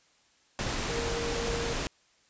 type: tone in noise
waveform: sine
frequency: 466.2 Hz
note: A#4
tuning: in tune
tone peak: -33 dBFS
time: 0.89-1.73 s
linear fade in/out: 0 ms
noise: pink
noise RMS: -32 dBFS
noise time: 0.59-1.87 s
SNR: -4 dB
effects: white hiss -65 dBFS RMS until 2.29 s + resampled to 16000 Hz